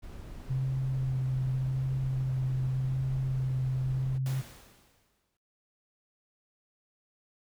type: noise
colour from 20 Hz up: brown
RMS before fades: -43 dBFS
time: 0.02-4.19 s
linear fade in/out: 20 ms
type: tone with vibrato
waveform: sine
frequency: 130.81 Hz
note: C3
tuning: in tune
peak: -27 dBFS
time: 0.49-4.42 s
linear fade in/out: 20 ms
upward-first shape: sine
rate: 0.86 Hz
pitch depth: 15 cents each way
type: noise with exponential decay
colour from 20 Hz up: pink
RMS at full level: -42 dBFS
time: 4.26-5.37 s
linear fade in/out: 1 ms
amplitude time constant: 240 ms
effects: noise-tail reverb RT60 1.0 s tail -26 dB re dry